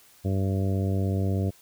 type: harmonic tone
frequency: 96.6 Hz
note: G2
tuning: 25 cents flat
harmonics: 1 / 2 / 3 / 4 / 5 / 6 / 7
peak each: -24 / -30 / -34 / -36 / -38 / -40 / -41 dBFS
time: 0.24-1.51 s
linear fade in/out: 20 ms
effects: white hiss -56 dBFS RMS until 1.61 s